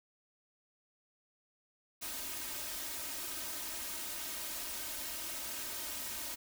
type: noise with comb filter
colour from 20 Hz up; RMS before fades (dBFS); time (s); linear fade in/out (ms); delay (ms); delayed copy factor
white; -41; 2.01-6.36; 20; 3.2; +0.85
effects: none